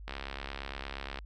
click train, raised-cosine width 0.3 ms, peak -22 dBFS, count 77, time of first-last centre 0.08-1.188 s, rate 68.6 Hz, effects added 50 Hz sine -43 dBFS peak until 1.25 s

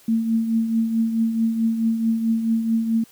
sine tone with tremolo, 226 Hz, A3, 47 cents sharp, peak -15 dBFS, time 0.08-3.04 s, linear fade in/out 5 ms, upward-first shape triangle, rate 4.6 Hz, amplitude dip 60%, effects white hiss -52 dBFS RMS until 3.11 s

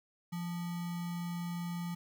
sine tone with sample-and-hold, 172.7 Hz, F3, 19 cents flat, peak -35 dBFS, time 0.32-1.95 s, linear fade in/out 10 ms, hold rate 1050 Hz, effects none

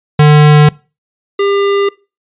square tone pair in turn, 149.8 / 399.9 Hz, D3 / G4, +35 / +35 cents, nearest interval octave + perfect fourth, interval 1700 cents, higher second, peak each -3 / -10 dBFS, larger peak first, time 0.19-0.69 / 1.39-1.89 s, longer neither, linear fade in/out 5 ms, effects noise-tail reverb RT60 0.3 s tail -22 dB re dry + resampled to 8000 Hz

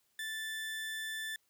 30% pulse tone, 1760 Hz, A6, in tune, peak -35 dBFS, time 0.19-1.36 s, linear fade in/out 2 ms, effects white hiss -75 dBFS RMS until 1.49 s

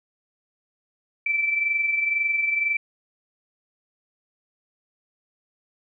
sine tone pair together, 2327 / 2349 Hz, D7 / D7, -17 / 0 cents, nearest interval unison, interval 17 cents, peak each -21 / -30 dBFS, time 1.26-2.77 s, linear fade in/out 5 ms, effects none

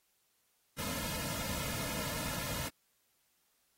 pink noise with comb filter, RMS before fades -38 dBFS, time 0.78-2.69 s, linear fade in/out 10 ms, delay 2.6 ms, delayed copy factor -0.9, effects white hiss -75 dBFS RMS until 3.77 s + AAC 48 kbps

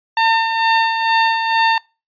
sawtooth tone with tremolo, 904 Hz, A5, 47 cents sharp, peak -7 dBFS, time 0.17-1.78 s, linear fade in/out 2 ms, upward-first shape sine, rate 2.2 Hz, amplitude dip 50%, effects noise-tail reverb RT60 0.3 s tail -25 dB re dry + resampled to 11025 Hz

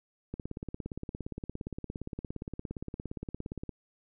click train, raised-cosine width 3 ms, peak -24 dBFS, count 59, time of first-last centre 0.34-3.693 s, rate 17.3 Hz, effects none

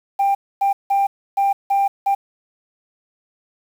sine tone bursts at uneven times, 793 Hz, G5, 20 cents sharp, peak -12 dBFS, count 6, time 0.19-0.35 / 0.61-0.73 / 0.9-1.07 / 1.37-1.53 / 1.7-1.88 / 2.06-2.15 s, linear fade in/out 10 ms, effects tanh soft clip ceiling -12 dBFS + 7-bit

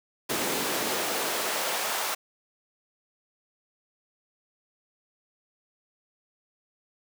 pink noise with high-pass filter sweep, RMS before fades -29 dBFS, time 0.29-2.15 s, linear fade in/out 10 ms, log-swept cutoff 240 to 800 Hz, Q 1.1, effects none

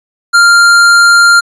sine tone with hard clipping, 1395 Hz, F6, 2 cents flat, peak -4 dBFS, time 0.33-1.41 s, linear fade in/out 20 ms, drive 17 dB, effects resampled to 22050 Hz

